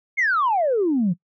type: exponential sweep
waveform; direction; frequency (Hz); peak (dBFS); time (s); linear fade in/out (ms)
sine; down; 2217 to 164.81; -16; 0.17-1.14; 20
effects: noise-tail reverb RT60 0.1 s tail -22 dB re dry + tanh soft clip ceiling -13 dBFS